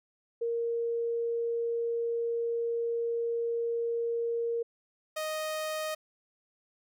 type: tone pair in turn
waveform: sine / sawtooth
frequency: 466.2 / 622.3 Hz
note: A#4 / D#5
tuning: 0 / 0 cents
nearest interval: perfect fourth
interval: 500 cents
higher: second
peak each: -28 dBFS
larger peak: neither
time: 0.41-4.63 / 5.16-5.95 s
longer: first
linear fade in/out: 10 ms
effects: none